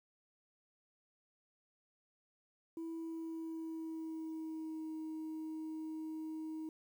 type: tone with pitch glide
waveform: sine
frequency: 328.6 to 315.6 Hz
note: E4 to D#4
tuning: -5 to +25 cents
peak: -38 dBFS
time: 2.77-6.69 s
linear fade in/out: 2 ms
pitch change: -70 cents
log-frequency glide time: 2.88-4.94 s
effects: tanh soft clip ceiling -39 dBFS + 11-bit